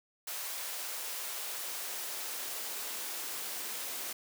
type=noise with high-pass filter sweep; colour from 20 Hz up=white; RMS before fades=-39 dBFS; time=0.27-4.13 s; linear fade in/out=5 ms; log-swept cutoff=610 to 280 Hz; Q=0.9; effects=none